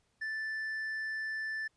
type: tone with tanh clipping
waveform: triangle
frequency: 1760 Hz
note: A6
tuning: in tune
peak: -35 dBFS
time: 0.21-1.68 s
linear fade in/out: 10 ms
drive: 8 dB
effects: pink hiss -75 dBFS RMS until 1.76 s + resampled to 22050 Hz